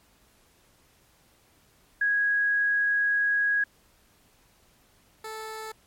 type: tone pair in turn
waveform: sine / 15% pulse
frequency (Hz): 1655 / 438.4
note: G#6 / A4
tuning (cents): -6 / -6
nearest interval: octave + major seventh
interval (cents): 2300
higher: first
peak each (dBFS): -21 / -29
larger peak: first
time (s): 2.01-3.64 / 5.24-5.72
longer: first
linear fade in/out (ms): 5
effects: pink hiss -62 dBFS RMS until 5.86 s + MP3 64 kbps